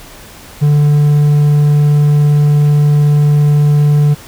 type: tone with hard clipping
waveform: triangle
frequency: 147.1 Hz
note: D3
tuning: 3 cents sharp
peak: -7 dBFS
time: 0.61-4.15 s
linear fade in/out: 20 ms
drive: 6 dB
effects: pink hiss -35 dBFS RMS until 4.27 s